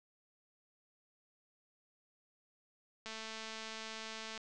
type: click train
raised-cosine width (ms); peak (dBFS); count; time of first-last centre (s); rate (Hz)
0.2; -28; 292; 3.06-4.377; 221
effects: resampled to 22050 Hz